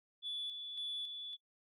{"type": "tone with tremolo", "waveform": "sine", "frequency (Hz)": 3448, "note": "A7", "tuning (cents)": -36, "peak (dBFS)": -37, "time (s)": [0.22, 1.37], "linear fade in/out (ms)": 50, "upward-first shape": "square", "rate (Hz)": 1.8, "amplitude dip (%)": 45, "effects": ["noise-tail reverb RT60 0.1 s tail -21 dB re dry", "tanh soft clip ceiling -34 dBFS"]}